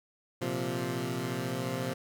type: chord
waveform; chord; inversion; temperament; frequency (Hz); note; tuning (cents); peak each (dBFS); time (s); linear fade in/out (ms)
15% pulse; Bb suspended second; none; equal; 116.54 / 130.81 / 174.61; Bb2 / C3 / F3; 0 / 0 / 0; -31 / -28 / -30; 0.41-1.94; 10
effects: none